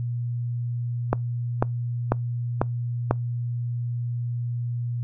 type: click train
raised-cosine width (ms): 1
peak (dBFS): -5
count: 5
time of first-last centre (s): 1.13-3.11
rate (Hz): 2.02
effects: noise-tail reverb RT60 0.2 s tail -26 dB re dry + added 120 Hz sine -25 dBFS peak until 5.03 s